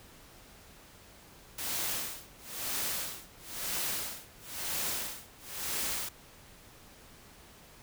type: noise with tremolo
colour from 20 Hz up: white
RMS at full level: -33 dBFS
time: 1.58-6.09 s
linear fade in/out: 5 ms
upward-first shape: sine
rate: 1 Hz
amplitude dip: 100%
effects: pink hiss -55 dBFS RMS until 7.82 s